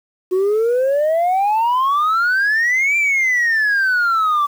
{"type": "exponential two-way sweep", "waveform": "sine", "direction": "up then down", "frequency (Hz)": [361.9, 2373, 1146], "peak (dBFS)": -11, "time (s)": [0.31, 4.47], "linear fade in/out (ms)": 20, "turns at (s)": 2.97, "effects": ["tanh soft clip ceiling -12 dBFS", "7-bit"]}